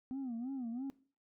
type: tone with vibrato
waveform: sine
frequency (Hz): 250.2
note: B3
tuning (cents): +23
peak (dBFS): -35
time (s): 0.11-0.9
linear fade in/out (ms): 0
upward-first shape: sine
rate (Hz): 3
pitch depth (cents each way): 160
effects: noise-tail reverb RT60 0.4 s tail -19 dB re dry + tanh soft clip ceiling -36 dBFS